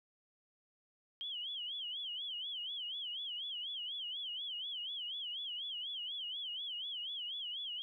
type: tone with vibrato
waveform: sine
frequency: 3136 Hz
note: G7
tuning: in tune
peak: -39 dBFS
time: 1.21-7.82 s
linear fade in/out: 0 ms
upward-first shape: sine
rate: 4.1 Hz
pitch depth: 160 cents each way
effects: 13-bit